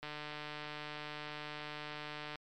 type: click train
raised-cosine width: 0.3 ms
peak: -27 dBFS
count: 350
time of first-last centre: 0.03-2.357 s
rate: 150 Hz
effects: MP3 96 kbps